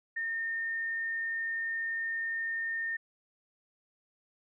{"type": "tone", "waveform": "sine", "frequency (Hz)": 1823, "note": "A#6", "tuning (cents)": -39, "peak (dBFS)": -31, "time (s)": [0.16, 2.97], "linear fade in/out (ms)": 10, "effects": []}